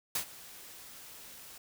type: noise with ADSR envelope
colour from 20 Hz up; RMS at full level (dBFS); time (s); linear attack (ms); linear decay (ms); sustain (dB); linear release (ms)
white; -31; 0.15-1.58; 4; 91; -19; 4
effects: none